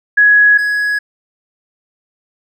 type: tone pair in turn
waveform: sine / triangle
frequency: 1674 / 1674 Hz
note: G#6 / G#6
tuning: +13 / +13 cents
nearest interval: unison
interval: 0 cents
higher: neither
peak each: -5 / -11 dBFS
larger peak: first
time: 0.17-0.58 / 0.58-0.99 s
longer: neither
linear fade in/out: 10 ms
effects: none

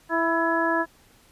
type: harmonic tone with a mistuned harmonic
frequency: 330.4 Hz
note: E4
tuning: 4 cents sharp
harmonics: 1 / 2 / 3 / 4 / 5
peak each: -26 / -27 / -26 / -31 / -26 dBFS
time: 0.09-0.86 s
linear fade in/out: 50 ms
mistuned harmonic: 5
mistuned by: +37 cents
effects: pink hiss -57 dBFS RMS until 1.31 s + resampled to 32000 Hz

